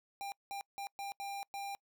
square tone bursts at uneven times, 797 Hz, G5, 28 cents sharp, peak -40 dBFS, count 6, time 0.21-0.32 / 0.51-0.61 / 0.78-0.87 / 0.99-1.12 / 1.2-1.43 / 1.54-1.75 s, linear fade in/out 0 ms, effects noise-tail reverb RT60 0.1 s tail -26 dB re dry

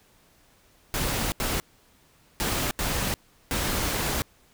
pink noise bursts at uneven times, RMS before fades -27 dBFS, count 5, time 0.94-1.32 / 1.4-1.6 / 2.4-2.71 / 2.79-3.14 / 3.51-4.22 s, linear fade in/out 0 ms, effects pink hiss -60 dBFS RMS until 4.53 s

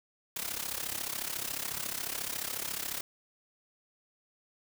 white noise with amplitude modulation, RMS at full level -33 dBFS, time 0.36-3.01 s, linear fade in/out 5 ms, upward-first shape sine, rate 34.1 Hz, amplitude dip 80%, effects none

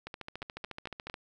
two click trains, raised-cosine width 0.3 ms, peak -23 / -24 dBFS, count 4 / 16, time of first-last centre 0.42-1.099 / 0.07-1.141 s, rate 4.42 / 14 Hz, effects none

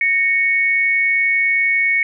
sine tone pair together, 1862.6 / 2215 Hz, A#6 / C#7, -2 / -2 cents, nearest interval minor third, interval 300 cents, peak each -20 / -14 dBFS, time 0.01-2.03 s, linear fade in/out 2 ms, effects none

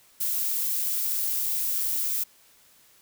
violet noise, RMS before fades -27 dBFS, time 0.2-2.24 s, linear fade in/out 10 ms, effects white hiss -58 dBFS RMS until 3.01 s

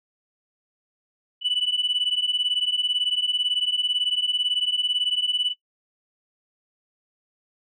sine beating tone pair, 2960 / 2978 Hz, F#7 / F#7, 0 / +11 cents, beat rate 18 Hz, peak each -23 dBFS, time 1.41-5.54 s, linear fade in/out 50 ms, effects noise-tail reverb RT60 0.1 s tail -19 dB re dry + tanh soft clip ceiling -16 dBFS

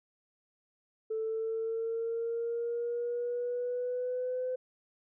sine exponential sweep, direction up, 440 to 510 Hz, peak -30 dBFS, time 1.1-4.56 s, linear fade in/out 10 ms, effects tanh soft clip ceiling -26 dBFS

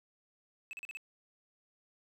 triangle tone bursts, 2600 Hz, E7, 24 cents flat, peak -39 dBFS, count 5, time 0.71-0.971 s, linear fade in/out 0 ms, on 21 ms, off 39 ms, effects none

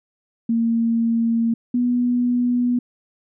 sine tone pair in turn, 230 / 244.6 Hz, A#3 / B3, -23 / -16 cents, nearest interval minor second, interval 107 cents, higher second, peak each -16 dBFS, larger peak neither, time 0.49-1.54 / 1.74-2.79 s, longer neither, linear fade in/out 5 ms, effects none

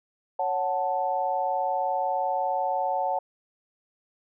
sine chord, F# minor, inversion second, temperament equal, 554.4 / 740 / 880 Hz, C#5 / F#5 / A5, 0 / 0 / 0 cents, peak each -30 / -27 / -28 dBFS, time 0.39-3.19 s, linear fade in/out 5 ms, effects none

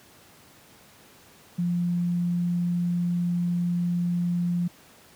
sine tone, 174.61 Hz, F3, in tune, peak -22 dBFS, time 1.58-4.68 s, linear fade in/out 10 ms, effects pink hiss -53 dBFS RMS until 5.15 s + high-pass 100 Hz 12 dB/octave

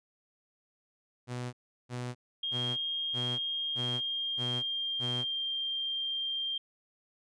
sawtooth tone bursts, 123.47 Hz, B2, in tune, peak -31 dBFS, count 7, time 1.27-5.25 s, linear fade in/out 50 ms, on 260 ms, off 360 ms
sine tone with pitch glide, 3232 to 3184 Hz, G#7 to G7, -48 to +26 cents, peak -31 dBFS, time 2.43-6.58 s, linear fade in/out 5 ms, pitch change -26 cents, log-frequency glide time 3.46-5.44 s
effects resampled to 22050 Hz

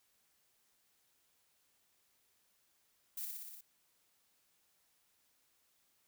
violet noise with echo, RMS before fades -42 dBFS, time 3.17-3.25 s, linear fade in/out 5 ms, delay 60 ms, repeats 6, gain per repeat -2 dB, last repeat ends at 3.61 s, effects white hiss -75 dBFS RMS until 6.07 s

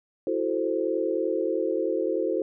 sine chord, F# half-diminished seventh, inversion third, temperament equal, 329.6 / 370 / 440 / 523.3 Hz, E4 / F#4 / A4 / C5, 0 / 0 / 0 / 0 cents, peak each -29 dBFS, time 0.27-2.42 s, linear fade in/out 2 ms, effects none

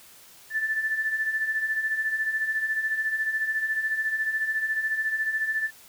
sine beating tone pair, 1748 / 1762 Hz, A6 / A6, -12 / +2 cents, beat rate 14 Hz, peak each -32 / -25 dBFS, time 0.5-5.71 s, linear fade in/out 50 ms, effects white hiss -51 dBFS RMS until 5.88 s

